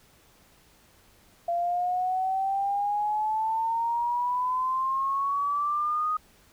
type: exponential sweep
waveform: sine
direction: up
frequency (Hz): 684 to 1251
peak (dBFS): -24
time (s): 1.48-6.17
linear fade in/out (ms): 5
effects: pink hiss -59 dBFS RMS until 6.52 s